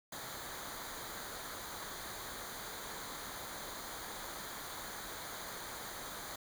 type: noise with comb filter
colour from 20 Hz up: pink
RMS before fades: -45 dBFS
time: 0.12-6.36 s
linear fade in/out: 5 ms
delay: 0.37 ms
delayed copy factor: -0.7
effects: none